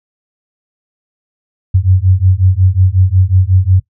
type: beating tone pair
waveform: sine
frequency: 90.7 / 96.2 Hz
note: F#2 / G2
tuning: -34 / -32 cents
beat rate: 5.5 Hz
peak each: -10 dBFS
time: 1.74-3.8 s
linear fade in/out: 10 ms
effects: noise-tail reverb RT60 0.1 s tail -18 dB re dry